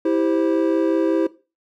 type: chord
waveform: triangle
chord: C major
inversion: first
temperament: just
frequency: 327 / 392.4 / 523.3 Hz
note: E4 / G4 / C5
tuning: -14 / +2 / 0 cents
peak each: -16 / -21 / -22 dBFS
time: 0.05-1.27 s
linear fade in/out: 5 ms
effects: noise-tail reverb RT60 0.3 s tail -17 dB re dry